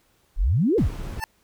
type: exponential two-way sweep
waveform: sine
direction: up then down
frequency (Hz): 30.87 to 493.9 to 30.87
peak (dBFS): -17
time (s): 0.36-0.9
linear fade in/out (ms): 50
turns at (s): 0.77
type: noise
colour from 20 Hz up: brown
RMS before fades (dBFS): -32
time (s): 0.78-1.2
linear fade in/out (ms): 0
type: tone with exponential growth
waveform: 25% pulse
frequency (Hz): 884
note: A5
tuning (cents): +8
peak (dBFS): -19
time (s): 1.16-1.24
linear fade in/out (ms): 1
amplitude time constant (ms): 17
effects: pink hiss -64 dBFS RMS until 1.43 s